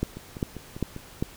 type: two click trains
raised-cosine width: 3 ms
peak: -23 / -12 dBFS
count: 5 / 4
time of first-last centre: 0.17-0.964 / 0.03-1.225 s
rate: 5.04 / 2.51 Hz
effects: pink hiss -48 dBFS RMS until 1.36 s